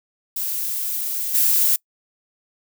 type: noise with level steps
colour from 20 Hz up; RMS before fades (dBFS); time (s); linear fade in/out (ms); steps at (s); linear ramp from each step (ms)
violet; -25 / -17; 0.36-1.76; 5; 1.34; 10
effects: noise-tail reverb RT60 0.1 s tail -25 dB re dry